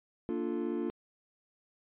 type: chord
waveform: triangle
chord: Bb major seventh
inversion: none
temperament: equal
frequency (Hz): 233.1 / 293.7 / 349.2 / 440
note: Bb3 / D4 / F4 / A4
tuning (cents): 0 / 0 / 0 / 0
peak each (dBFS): -35 / -35 / -33 / -39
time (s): 0.29-0.9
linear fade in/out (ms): 0
effects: resampled to 8000 Hz